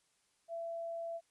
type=tone; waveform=sine; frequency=670 Hz; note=E5; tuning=28 cents sharp; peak=-38 dBFS; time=0.48-1.21 s; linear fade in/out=50 ms; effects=white hiss -75 dBFS RMS until 1.3 s + resampled to 24000 Hz